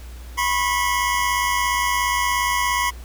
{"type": "tone pair together", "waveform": "25% pulse", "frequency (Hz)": [985, 1082.1], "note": ["B5", "C#6"], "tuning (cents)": [-5, -42], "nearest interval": "major second", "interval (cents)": 163, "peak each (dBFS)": [-17, -19], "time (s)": [0.37, 2.91], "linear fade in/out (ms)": 20, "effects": ["added 60 Hz sine -34 dBFS peak until 3.04 s", "pink hiss -46 dBFS RMS until 3.04 s"]}